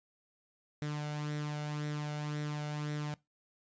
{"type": "tone with flanger", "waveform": "sawtooth", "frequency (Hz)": 149.1, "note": "D3", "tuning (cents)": 27, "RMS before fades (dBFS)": -37, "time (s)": [0.82, 3.14], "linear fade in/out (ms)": 0, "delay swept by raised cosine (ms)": [0.52, 1.42], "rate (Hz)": 1.9, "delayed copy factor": 0.5, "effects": ["noise-tail reverb RT60 0.2 s tail -21 dB re dry", "resampled to 16000 Hz"]}